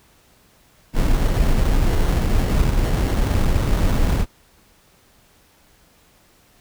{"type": "noise with sample-and-hold", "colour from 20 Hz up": "brown", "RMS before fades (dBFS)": -17, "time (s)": [0.93, 4.26], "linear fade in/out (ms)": 50, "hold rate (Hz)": 2450, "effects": ["pink hiss -55 dBFS RMS until 6.6 s"]}